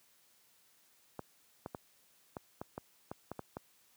clicks, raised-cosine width 1 ms, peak -26 dBFS, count 10, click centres 1.193 / 1.661 / 1.748 / 2.368 / 2.615 / 2.779 / 3.115 / 3.316 / 3.393 / 3.569 s, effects white hiss -68 dBFS RMS until 3.96 s + high-pass 80 Hz 12 dB/octave

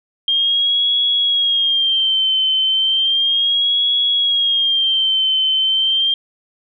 sine tone with vibrato, 3205 Hz, G7, 38 cents sharp, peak -13 dBFS, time 0.28-6.14 s, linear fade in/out 2 ms, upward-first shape sine, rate 0.34 Hz, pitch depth 73 cents each way, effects none

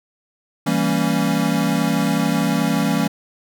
square chord, E diminished seventh, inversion none, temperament equal with one note detuned, 164.81 / 196 / 229.7 / 277.2 Hz, E3 / G3 / Bb3 / Db4, 0 / 0 / -25 / 0 cents, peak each -23 dBFS, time 0.66-3.08 s, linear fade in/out 10 ms, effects none

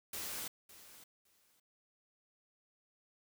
white noise with echo, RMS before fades -42 dBFS, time 0.13-0.48 s, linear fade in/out 5 ms, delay 560 ms, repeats 2, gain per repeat -15 dB, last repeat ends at 1.6 s, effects none

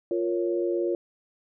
sine chord, Bb minor, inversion second, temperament equal, 349.2 / 466.2 / 554.4 Hz, F4 / Bb4 / Db5, 0 / 0 / 0 cents, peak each -25 / -31 / -31 dBFS, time 0.11-0.95 s, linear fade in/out 2 ms, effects none

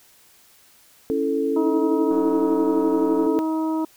sine chord, A major, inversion first, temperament equal, 277.2 / 329.6 / 440 Hz, C#4 / E4 / A4, 0 / 0 / 0 cents, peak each -24 / -27 / -22 dBFS, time 1.1-3.39 s, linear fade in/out 0 ms
harmonic tone, 317.8 Hz, D#4, 37 cents sharp, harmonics 1 / 2 / 3 / 4, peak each -21 / -33 / -30 / -39 dBFS, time 1.56-3.85 s, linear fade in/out 5 ms
click train, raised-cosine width 1 ms, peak -25 dBFS, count 215, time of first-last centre 2.11-3.267 s, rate 185 Hz
effects white hiss -54 dBFS RMS until 3.96 s

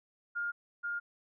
sine tone pair in turn, 1413 / 1413 Hz, F6 / F6, +20 / +20 cents, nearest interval unison, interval 0 cents, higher neither, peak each -32 / -33 dBFS, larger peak first, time 0.35-0.52 / 0.83-1 s, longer neither, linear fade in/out 20 ms, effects none

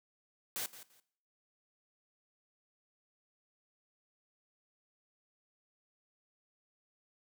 white noise with echo, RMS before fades -38 dBFS, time 0.56-0.66 s, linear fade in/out 0 ms, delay 170 ms, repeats 2, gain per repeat -14 dB, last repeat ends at 1 s, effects noise-tail reverb RT60 0.6 s tail -18 dB re dry + high-pass 150 Hz 12 dB/octave

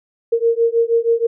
sine beating tone pair, 459.6 / 465.9 Hz, A#4 / A#4, -25 / -1 cents, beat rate 6.3 Hz, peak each -16 dBFS, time 0.32-1.27 s, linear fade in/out 10 ms, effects none

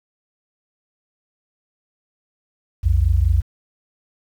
sine tone pair together, 60.46 / 85.5 Hz, B1 / F2, -36 / -36 cents, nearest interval tritone, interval 600 cents, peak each -16 / -16 dBFS, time 2.83-3.42 s, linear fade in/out 20 ms, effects 8-bit

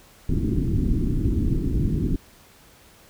pink low-pass noise, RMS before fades -22 dBFS, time 0.29-2.16 s, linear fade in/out 5 ms, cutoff 350 Hz, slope 48 dB/octave, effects pink hiss -52 dBFS RMS until 3.09 s

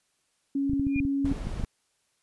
sine tone, 277.2 Hz, C#4, in tune, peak -24 dBFS, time 0.55-1.33 s, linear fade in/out 5 ms
clicks, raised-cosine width 5 ms, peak -20 dBFS, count 12, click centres 0.697 / 0.734 / 0.797 / 0.868 / 0.961 / 1.003 / 1.051 / 1.247 / 1.315 / 1.47 / 1.598 / 1.638 s
sine tone with exponential growth, 2430 Hz, D#7, 42 cents flat, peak -27 dBFS, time 0.86-1 s, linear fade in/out 5 ms, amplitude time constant 29 ms
brown noise, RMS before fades -34 dBFS, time 1.25-1.65 s, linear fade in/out 2 ms
effects white hiss -72 dBFS RMS until 2.22 s + resampled to 24000 Hz

